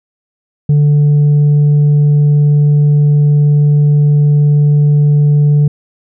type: tone with tanh clipping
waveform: triangle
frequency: 146.83 Hz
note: D3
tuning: in tune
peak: -6 dBFS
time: 0.69-5.68 s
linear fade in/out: 5 ms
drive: 7 dB
effects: none